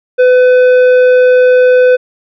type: tone with tanh clipping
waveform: sine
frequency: 503 Hz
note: B4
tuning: 32 cents sharp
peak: -5 dBFS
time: 0.18-1.97 s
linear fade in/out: 20 ms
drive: 9 dB
effects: none